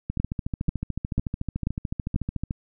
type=two click trains; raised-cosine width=5 ms; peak=-15 / -11 dBFS; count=34 / 5; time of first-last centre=0.1-2.509 / 0.2-2.161 s; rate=13.7 / 2.04 Hz; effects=none